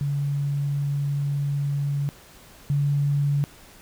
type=tone pair in turn; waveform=sine; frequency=142.2 / 142.98 Hz; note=C#3 / D3; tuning=+45 / -46 cents; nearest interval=unison; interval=9 cents; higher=second; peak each=-22 / -19 dBFS; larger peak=second; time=0.01-2.09 / 2.7-3.44 s; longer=first; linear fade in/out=0 ms; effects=pink hiss -49 dBFS RMS until 3.81 s